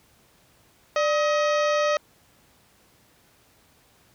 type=harmonic tone with a mistuned harmonic; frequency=632 Hz; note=D#5; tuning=27 cents sharp; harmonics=1 / 2 / 3 / 4 / 5 / 6 / 7 / 8 / 9 / 10; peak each=-21 / -26 / -31 / -34 / -38 / -40 / -41 / -43 / -41 / -44 dBFS; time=0.96-1.97 s; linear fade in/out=2 ms; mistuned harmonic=1; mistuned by=-110 cents; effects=pink hiss -59 dBFS RMS until 4.14 s + high-pass 60 Hz 12 dB/octave